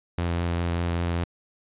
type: tone with vibrato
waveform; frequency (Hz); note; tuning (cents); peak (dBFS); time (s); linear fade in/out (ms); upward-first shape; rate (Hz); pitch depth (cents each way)
sawtooth; 85.8; F2; -30; -20; 0.18-1.24; 0; triangle; 5; 17
effects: resampled to 8000 Hz